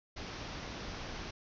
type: low-pass noise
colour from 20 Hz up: pink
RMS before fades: -43 dBFS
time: 0.16-1.31 s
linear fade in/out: 10 ms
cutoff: 6100 Hz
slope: 96 dB/octave
effects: none